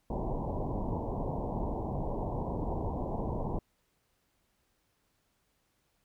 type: low-pass noise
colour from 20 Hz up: pink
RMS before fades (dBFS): -34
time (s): 0.1-3.59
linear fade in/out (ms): 5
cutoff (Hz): 1000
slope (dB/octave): 96
effects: pink hiss -75 dBFS RMS until 6.04 s